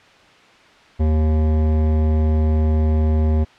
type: tone with hard clipping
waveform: sine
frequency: 77.78 Hz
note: D#2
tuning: in tune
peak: -16 dBFS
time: 0.99-3.45 s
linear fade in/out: 20 ms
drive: 15 dB
effects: white hiss -48 dBFS RMS until 3.58 s + low-pass 3000 Hz 12 dB/octave